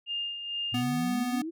sine tone with tremolo, 2815 Hz, F7, 13 cents sharp, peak -29 dBFS, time 0.06-0.84 s, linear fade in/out 50 ms, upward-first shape sine, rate 2.2 Hz, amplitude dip 55%
sine exponential sweep, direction up, 110 to 342.3 Hz, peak -32 dBFS, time 0.72-1.51 s, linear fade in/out 20 ms
square tone, 246.9 Hz, B3, in tune, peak -28 dBFS, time 0.74-1.42 s, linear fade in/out 5 ms
effects none

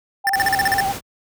sine tone with vibrato, 784 Hz, G5, in tune, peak -19 dBFS, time 0.24-0.93 s, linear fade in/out 20 ms, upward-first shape triangle, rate 14 Hz, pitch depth 50 cents each way
square tone bursts, 1786 Hz, A6, 25 cents sharp, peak -16 dBFS, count 9, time 0.27-0.805 s, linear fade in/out 0 ms, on 23 ms, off 41 ms
pink noise, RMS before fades -29 dBFS, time 0.34-1.01 s, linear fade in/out 50 ms
brown noise with exponential growth, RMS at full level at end -31 dBFS, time 0.63-0.72 s, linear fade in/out 5 ms, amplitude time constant 19 ms
effects high-pass 60 Hz 12 dB/octave

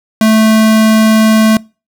square tone, 219.2 Hz, A3, 6 cents flat, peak -6 dBFS, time 0.21-1.57 s, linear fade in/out 2 ms, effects noise-tail reverb RT60 0.3 s tail -24 dB re dry

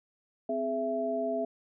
sine tone cluster, 257.3 / 418.4 / 665 Hz, C4 / G#4 / E5, -29 / +13 / +15 cents, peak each -35 / -35 / -30 dBFS, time 0.49-1.45 s, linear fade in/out 5 ms, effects none

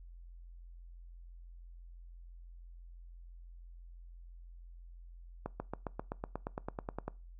accelerating click train, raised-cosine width 1 ms, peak -23 dBFS, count 15, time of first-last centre 5.46-7.08 s, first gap 140 ms, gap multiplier 0.97, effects noise-tail reverb RT60 0.3 s tail -22 dB re dry + added 43 Hz sine -49 dBFS peak until 7.39 s

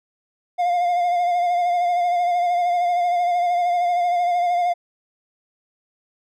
triangle tone with vibrato, 705 Hz, F5, 16 cents sharp, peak -15 dBFS, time 0.58-4.74 s, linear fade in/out 20 ms, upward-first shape sine, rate 13 Hz, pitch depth 33 cents each way, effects none

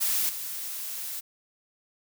blue noise with level steps, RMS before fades -26 / -35 dBFS, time 0-1.21 s, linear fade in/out 20 ms, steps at 0.29 s, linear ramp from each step 2 ms, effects none

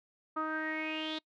sawtooth tone with low-pass filter sweep, 313 Hz, D#4, 10 cents sharp, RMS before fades -36 dBFS, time 0.36-1.19 s, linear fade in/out 10 ms, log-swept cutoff 1200 to 3800 Hz, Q 8.2, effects noise-tail reverb RT60 0.1 s tail -25 dB re dry

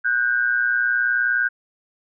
sine tone pair together, 1473 / 1592.7 Hz, F#6 / G6, -8 / +27 cents, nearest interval minor second, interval 135 cents, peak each -20 dBFS, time 0.04-1.49 s, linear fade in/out 20 ms, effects none

